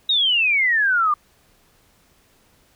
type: exponential sweep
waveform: sine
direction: down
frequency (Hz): 3827 to 1174.7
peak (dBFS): -15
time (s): 0.09-1.14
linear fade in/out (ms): 5
effects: pink hiss -58 dBFS RMS until 2.75 s